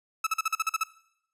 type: tone bursts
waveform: 30% pulse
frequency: 1304 Hz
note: E6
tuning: 19 cents flat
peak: -21 dBFS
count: 9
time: 0.24-0.836 s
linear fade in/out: 5 ms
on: 28 ms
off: 43 ms
effects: noise-tail reverb RT60 0.7 s tail -18 dB re dry + resampled to 32000 Hz